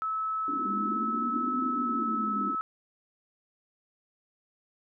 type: tone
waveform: sine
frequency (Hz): 1300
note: E6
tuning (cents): -24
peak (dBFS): -28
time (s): 0.02-2.61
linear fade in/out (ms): 0
type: band-pass noise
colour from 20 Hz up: white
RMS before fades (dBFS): -37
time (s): 0.48-2.55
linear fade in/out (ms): 2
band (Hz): 240 to 320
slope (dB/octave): 48
type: exponential two-way sweep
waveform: sine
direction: up then down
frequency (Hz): 199.1 to 257.2 to 199.1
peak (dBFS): -33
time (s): 0.64-2.52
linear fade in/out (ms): 50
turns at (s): 1.62
effects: none